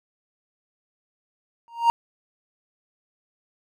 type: tone with exponential growth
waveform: triangle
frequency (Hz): 932.3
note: A#5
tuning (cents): 0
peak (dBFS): -9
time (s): 1.68-1.9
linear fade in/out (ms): 0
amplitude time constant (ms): 47
effects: none